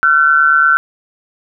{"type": "tone pair together", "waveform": "sine", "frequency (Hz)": [1365.3, 1514], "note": ["F6", "F#6"], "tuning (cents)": [-40, 39], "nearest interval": "major second", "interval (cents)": 179, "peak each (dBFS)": -10, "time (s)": [0.03, 0.77], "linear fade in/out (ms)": 0, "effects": []}